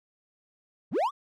triangle linear sweep, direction up, 100.8 to 1217 Hz, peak -21 dBFS, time 0.91-1.11 s, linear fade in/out 50 ms, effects none

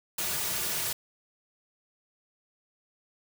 white noise with comb filter, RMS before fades -31 dBFS, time 0.18-0.93 s, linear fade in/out 5 ms, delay 3.8 ms, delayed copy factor -0.55, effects none

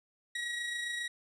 30% pulse tone with amplitude modulation, 1908 Hz, A#6, 40 cents sharp, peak -30 dBFS, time 0.35-1.08 s, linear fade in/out 5 ms, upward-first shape sine, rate 27.4 Hz, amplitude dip 35%, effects resampled to 22050 Hz

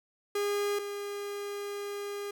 45% pulse tone pair in turn, 408.2 / 406.4 Hz, G#4 / G#4, -30 / -38 cents, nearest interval unison, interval 8 cents, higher first, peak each -28 / -35 dBFS, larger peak first, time 0.35-0.79 / 0.79-2.31 s, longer second, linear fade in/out 5 ms, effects none

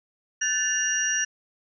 sine tone cluster, 1522 / 1755 / 2817 / 5760 Hz, F#6 / A6 / F7 / F#8, +48 / -5 / +14 / -47 cents, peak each -32 / -27 / -32 / -25 dBFS, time 0.41-1.25 s, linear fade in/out 10 ms, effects none

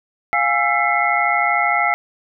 sine tone cluster, 702 / 822 / 1338 / 2015 / 2148 Hz, F5 / G#5 / E6 / B6 / C7, +9 / -18 / +25 / +34 / +45 cents, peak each -21 dBFS, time 0.33-1.94 s, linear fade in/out 0 ms, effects none

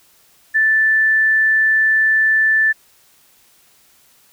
sine tone, 1760 Hz, A6, in tune, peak -11 dBFS, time 0.54-2.73 s, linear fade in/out 20 ms, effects white hiss -53 dBFS RMS until 4.32 s

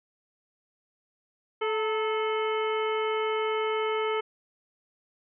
harmonic tone with a mistuned harmonic, 434 Hz, A4, 24 cents flat, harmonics 1 / 2 / 3 / 4 / 5 / 6 / 7, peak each -27 / -34 / -33 / -45 / -36 / -49 / -40 dBFS, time 1.61-4.21 s, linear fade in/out 10 ms, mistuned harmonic 2, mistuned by +57 cents, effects none

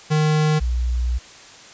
square / sine tone pair in turn, 153.7 / 60.83 Hz, D#3 / B1, -21 / -26 cents, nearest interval octave + major third, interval 1605 cents, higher first, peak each -16 / -18 dBFS, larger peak first, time 0.1-0.6 / 0.6-1.19 s, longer second, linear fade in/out 20 ms, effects white hiss -43 dBFS RMS until 1.73 s + resampled to 16000 Hz

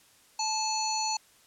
harmonic tone, 870 Hz, A5, 20 cents flat, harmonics 1 / 3 / 5 / 7 / 8, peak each -30 / -40 / -33 / -36 / -36 dBFS, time 0.39-1.17 s, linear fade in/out 5 ms, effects white hiss -60 dBFS RMS until 1.46 s + low-pass 11000 Hz 12 dB/octave

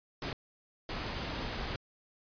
pink noise bursts at uneven times, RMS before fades -37 dBFS, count 2, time 0.22-0.33 / 0.89-1.76 s, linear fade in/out 2 ms, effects resampled to 11025 Hz

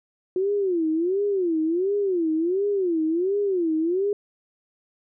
sine tone with vibrato, 358.9 Hz, F4, 47 cents sharp, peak -20 dBFS, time 0.36-4.13 s, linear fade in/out 2 ms, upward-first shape sine, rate 1.4 Hz, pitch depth 230 cents each way, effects none

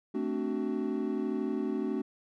triangle chord, D dominant seventh, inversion second, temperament equal with one note detuned, 220 / 261.6 / 293.7 / 375.8 Hz, A3 / C4 / D4 / F#4, 0 / 0 / 0 / +27 cents, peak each -33 dBFS, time 0.14-2.02 s, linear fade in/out 10 ms, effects none

